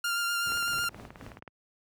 sawtooth tone with vibrato, 1396.9 Hz, F6, in tune, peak -24 dBFS, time 0.04-0.89 s, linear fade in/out 5 ms, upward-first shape sine, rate 8 Hz, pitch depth 16 cents each way
brown noise with tremolo, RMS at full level -40 dBFS, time 0.46-1.39 s, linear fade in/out 0 ms, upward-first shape sine, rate 4.1 Hz, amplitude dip 70%
click train, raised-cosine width 0.5 ms, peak -29 dBFS, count 19, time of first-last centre 0.52-1.477 s, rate 18.8 Hz
effects high-pass 80 Hz 12 dB/octave

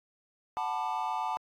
triangle chord, B minor seventh, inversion second, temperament equal with one note detuned, 740 / 880 / 987.8 / 1192.4 Hz, F#5 / A5 / B5 / D6, 0 / 0 / 0 / +26 cents, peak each -34 / -31 / -35 / -36 dBFS, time 0.57-1.37 s, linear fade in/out 0 ms, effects tanh soft clip ceiling -18 dBFS + AAC 64 kbps

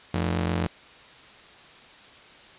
sawtooth ring-modulated tone, 131.2 Hz, C3, 5 cents sharp, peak -17 dBFS, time 0.14-0.67 s, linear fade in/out 2 ms, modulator 41.7 Hz, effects white hiss -49 dBFS RMS until 2.58 s + resampled to 8000 Hz

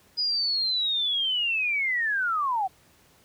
sine linear sweep, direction down, 4978 to 727 Hz, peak -23 dBFS, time 0.17-2.68 s, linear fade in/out 20 ms, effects pink hiss -59 dBFS RMS until 3.24 s + high-pass 60 Hz 12 dB/octave

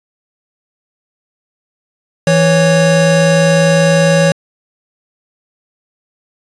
square tone pair together, 164.82 / 554.4 Hz, E3 / C#5, 0 / 0 cents, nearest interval octave + major sixth, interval 2100 cents, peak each -11 dBFS, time 2.27-4.32 s, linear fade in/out 2 ms, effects resampled to 22050 Hz

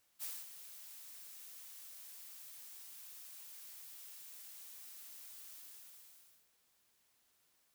blue noise with ADSR envelope, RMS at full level -42 dBFS, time 0.19-6.51 s, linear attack 39 ms, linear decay 240 ms, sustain -11 dB, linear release 980 ms, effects white hiss -75 dBFS RMS until 7.74 s

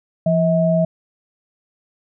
sine tone pair together, 170 / 641.8 Hz, F3 / E5, -46 / -46 cents, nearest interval octave + major seventh, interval 2300 cents, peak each -16 dBFS, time 0.26-0.85 s, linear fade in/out 5 ms, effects none

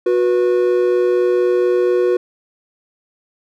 triangle tone pair together, 364.2 / 488.4 Hz, F#4 / B4, -27 / -19 cents, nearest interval perfect fourth, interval 508 cents, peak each -12 / -15 dBFS, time 0.06-2.17 s, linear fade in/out 5 ms, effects none

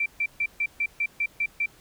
sine tone bursts, 2345 Hz, D7, 3 cents flat, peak -22 dBFS, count 9, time 0-1.66 s, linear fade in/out 5 ms, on 60 ms, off 140 ms, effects pink hiss -55 dBFS RMS until 1.8 s

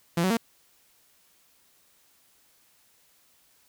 sawtooth tone with pitch steps, 169.9 / 187.4 / 229.8 Hz, F3 / F#3 / A#3, -47 / +22 / -25 cents, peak -18 dBFS, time 0.17-0.371 s, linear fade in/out 5 ms, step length 67 ms, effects white hiss -63 dBFS RMS until 3.68 s

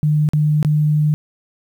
sine tone with dropouts, 151 Hz, D3, 48 cents sharp, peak -12 dBFS, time 0.03-1.14 s, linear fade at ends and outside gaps 0 ms, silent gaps 0.289-0.334 / 0.628-0.648 s, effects 8-bit

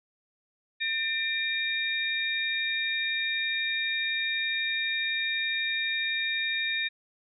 sine tone cluster, 1803 / 2374 / 3721 Hz, A6 / D7 / A#7, +42 / +18 / -4 cents, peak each -31 dBFS, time 0.8-6.89 s, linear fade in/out 20 ms, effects none

